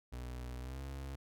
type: tone with pitch glide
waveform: 35% pulse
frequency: 61.74 to 67.72 Hz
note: B1 to C#2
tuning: 0 to -40 cents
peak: -40 dBFS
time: 0.12-1.16 s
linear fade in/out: 10 ms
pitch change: +160 cents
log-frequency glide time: 0.59-0.82 s
effects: none